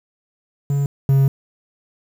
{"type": "tone pair in turn", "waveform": "triangle", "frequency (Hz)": [141, 136.28], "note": ["C#3", "C#3"], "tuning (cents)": [30, -29], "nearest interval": "minor second", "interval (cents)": 59, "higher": "first", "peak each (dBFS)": [-14, -9], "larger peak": "second", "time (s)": [[0.7, 0.86], [1.09, 1.28]], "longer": "second", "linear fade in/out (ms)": 2, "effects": ["7-bit"]}